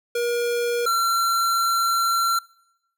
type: tone pair in turn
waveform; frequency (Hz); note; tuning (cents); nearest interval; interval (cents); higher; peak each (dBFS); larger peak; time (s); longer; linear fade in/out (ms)
square; 477 / 1362.1; A#4 / F6; +40 / -44; octave + tritone; 1816; second; -22 / -19; second; 0.15-0.86 / 0.86-2.39; second; 5
effects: noise-tail reverb RT60 0.9 s tail -25 dB re dry